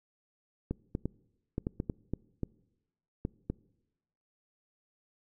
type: clicks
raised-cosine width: 3 ms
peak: -19 dBFS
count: 11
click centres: 0.71 / 0.951 / 1.056 / 1.581 / 1.669 / 1.801 / 1.898 / 2.136 / 2.433 / 3.251 / 3.5 s
effects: noise-tail reverb RT60 1.0 s tail -24 dB re dry